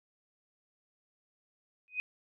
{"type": "tone with exponential growth", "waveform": "sine", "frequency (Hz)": 2500, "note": "D#7", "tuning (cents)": 8, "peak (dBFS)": -27, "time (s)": [1.88, 2], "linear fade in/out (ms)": 0, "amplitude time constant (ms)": 26, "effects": []}